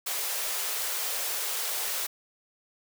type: high-pass noise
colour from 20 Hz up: white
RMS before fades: -31 dBFS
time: 0.06-2.07 s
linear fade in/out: 10 ms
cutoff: 390 Hz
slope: 48 dB/octave
effects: none